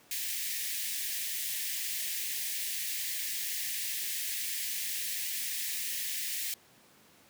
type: high-pass noise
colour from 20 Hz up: white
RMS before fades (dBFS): -35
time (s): 0.11-6.54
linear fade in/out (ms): 2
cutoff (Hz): 1700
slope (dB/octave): 96
effects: pink hiss -60 dBFS RMS until 7.29 s + high-pass 150 Hz 12 dB/octave